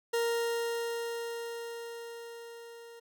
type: tone with level ramp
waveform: 40% pulse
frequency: 466.2 Hz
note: A#4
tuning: in tune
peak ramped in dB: -26 to -47 dBFS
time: 0.13-3 s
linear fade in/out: 10 ms
effects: none